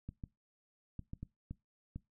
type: clicks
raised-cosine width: 5 ms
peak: -30 dBFS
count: 7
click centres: 0.09 / 0.238 / 0.993 / 1.134 / 1.23 / 1.51 / 1.96 s
effects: noise-tail reverb RT60 0.2 s tail -21 dB re dry